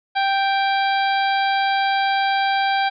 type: harmonic tone with a mistuned harmonic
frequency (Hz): 784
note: G5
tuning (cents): 0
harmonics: 1 / 2 / 3 / 4 / 5 / 6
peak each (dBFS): -18 / -24 / -28 / -30 / -32 / -34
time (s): 0.15-2.9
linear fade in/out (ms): 20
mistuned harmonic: 4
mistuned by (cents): +56
effects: none